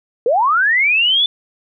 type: linear sweep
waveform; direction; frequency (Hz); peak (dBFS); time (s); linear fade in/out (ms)
sine; up; 437.9 to 3520; -11; 0.26-1.26; 2
effects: none